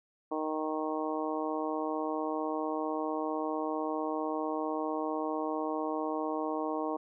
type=harmonic tone; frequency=155.56 Hz; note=D#3; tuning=in tune; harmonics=2 / 3 / 4 / 5 / 6 / 7; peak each=-35 / -37 / -38 / -39 / -40 / -40 dBFS; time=0.31-6.97 s; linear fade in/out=10 ms; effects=none